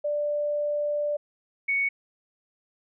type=tone pair in turn; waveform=sine; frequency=589 / 2224 Hz; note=D5 / C#7; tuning=+5 / +5 cents; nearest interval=octave + major seventh; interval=2300 cents; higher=second; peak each=-24 / -22 dBFS; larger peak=second; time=0.04-1.17 / 1.68-1.89 s; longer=first; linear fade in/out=10 ms; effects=none